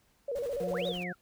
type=tone with vibrato; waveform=sine; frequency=518 Hz; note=C5; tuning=17 cents flat; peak=-31 dBFS; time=0.28-0.92 s; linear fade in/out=5 ms; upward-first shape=square; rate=14 Hz; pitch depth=140 cents each way
type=noise with tremolo; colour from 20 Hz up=pink; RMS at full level=-50 dBFS; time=0.35-1.04 s; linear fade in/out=10 ms; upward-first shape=square; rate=12 Hz; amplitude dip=45%
type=harmonic tone; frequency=178.5 Hz; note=F3; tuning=38 cents sharp; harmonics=1 / 2 / 3 / 4; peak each=-37 / -43 / -44 / -44 dBFS; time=0.6-1.13 s; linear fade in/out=10 ms
type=linear two-way sweep; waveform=sine; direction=up then down; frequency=130 to 3863 to 1280 Hz; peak=-37 dBFS; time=0.7-1.15 s; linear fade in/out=50 ms; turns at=0.87 s
effects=pink hiss -69 dBFS RMS until 1.21 s